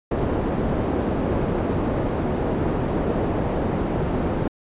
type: low-pass noise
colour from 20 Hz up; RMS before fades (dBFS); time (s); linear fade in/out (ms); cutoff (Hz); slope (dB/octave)
white; -23; 0.11-4.48; 5; 440; 12
effects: resampled to 8000 Hz